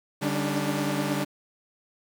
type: tone cluster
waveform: sawtooth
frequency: 145.8 / 197.5 / 284.5 / 301 Hz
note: D3 / G3 / C#4 / D4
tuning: -12 / +13 / +45 / +43 cents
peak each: -27 dBFS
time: 0.21-1.25 s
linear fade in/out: 20 ms
effects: 8-bit